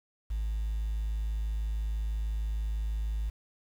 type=tone; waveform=sine; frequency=53.1 Hz; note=G#1; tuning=39 cents sharp; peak=-27 dBFS; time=0.3-3.3 s; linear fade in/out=10 ms; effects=tanh soft clip ceiling -27 dBFS + 9-bit